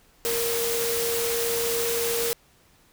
sine tone in noise, 466.2 Hz, A#4, in tune, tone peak -26 dBFS, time 0.25-2.33 s, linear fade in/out 0 ms, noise white, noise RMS -28 dBFS, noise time 0.25-2.33 s, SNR -1 dB, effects pink hiss -59 dBFS RMS until 2.92 s

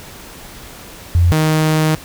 sine / sawtooth tone pair in turn, 86.8 / 156.23 Hz, F2 / D#3, -10 / +7 cents, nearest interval minor seventh, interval 1017 cents, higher second, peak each -8 dBFS, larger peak neither, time 1.15-1.32 / 1.32-1.95 s, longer second, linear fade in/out 0 ms, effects pink hiss -36 dBFS RMS until 2.04 s

